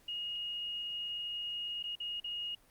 sine tone with dropouts, 2868 Hz, F7, 45 cents sharp, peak -36 dBFS, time 0.08-2.55 s, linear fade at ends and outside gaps 5 ms, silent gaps 1.828-1.838 / 1.954-2.001 / 2.201-2.242 s, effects pink hiss -65 dBFS RMS until 2.7 s + Opus 48 kbps

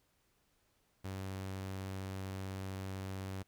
sawtooth tone, 95.7 Hz, G2, 41 cents flat, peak -36 dBFS, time 1.04-3.43 s, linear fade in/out 10 ms, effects pink hiss -75 dBFS RMS until 3.47 s

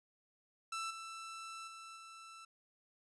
sawtooth tone with level steps, 1329 Hz, E6, 14 cents sharp, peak -35 / -42 / -46 / -48 dBFS, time 0.72-2.45 s, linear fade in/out 5 ms, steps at 0.9 / 1.67 / 1.96 s, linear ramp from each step 10 ms, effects resampled to 24000 Hz

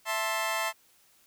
20% pulse chord, A minor, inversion second, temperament just, 660 / 880 / 1056 Hz, E5 / A5 / C6, +2 / 0 / +16 cents, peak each -28 dBFS, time 0.05-0.73 s, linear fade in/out 50 ms, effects white hiss -63 dBFS RMS until 1.26 s

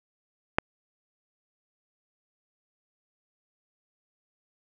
click, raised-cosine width 0.5 ms, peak -5 dBFS, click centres 0.585 s, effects none

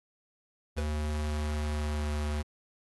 square tone with pitch glide, 75.5 to 74.55 Hz, D2 to D2, +48 to +27 cents, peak -30 dBFS, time 0.76-2.43 s, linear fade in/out 20 ms, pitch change -21 cents, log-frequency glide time 1.16-2.22 s
square tone with exponential decay, 493.9 Hz, B4, in tune, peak -33 dBFS, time 0.78-0.91 s, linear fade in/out 0 ms, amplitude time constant 27 ms
effects AAC 32 kbps

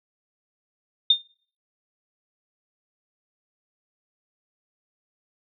sine tone with exponential decay, 3633 Hz, A#7, 45 cents flat, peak -10 dBFS, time 1.1-1.22 s, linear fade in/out 5 ms, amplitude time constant 26 ms, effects noise-tail reverb RT60 0.5 s tail -24 dB re dry

